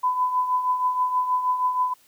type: tone with tremolo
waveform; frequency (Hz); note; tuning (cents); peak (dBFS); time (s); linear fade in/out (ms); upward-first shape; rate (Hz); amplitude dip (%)
sine; 1004; B5; +28; -17; 0.03-1.94; 10; triangle; 6.3; 65
effects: white hiss -58 dBFS RMS until 2.07 s + high-pass 80 Hz 12 dB/octave